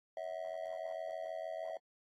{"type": "tone with amplitude modulation", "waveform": "triangle", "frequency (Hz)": 649, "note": "E5", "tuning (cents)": -27, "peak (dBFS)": -33, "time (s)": [0.17, 1.77], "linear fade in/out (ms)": 2, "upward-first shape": "sine", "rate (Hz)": 86.5, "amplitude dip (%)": 95, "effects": ["AAC 48 kbps"]}